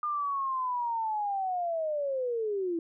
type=linear sweep; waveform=sine; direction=down; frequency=1214 to 325.5 Hz; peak=-28 dBFS; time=0.03-2.79 s; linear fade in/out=2 ms; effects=none